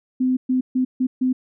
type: tone bursts at uneven times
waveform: sine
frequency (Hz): 256.1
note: C4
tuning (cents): -37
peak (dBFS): -16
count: 5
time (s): 0.2-0.37 / 0.49-0.61 / 0.75-0.85 / 1-1.07 / 1.21-1.33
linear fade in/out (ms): 10
effects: none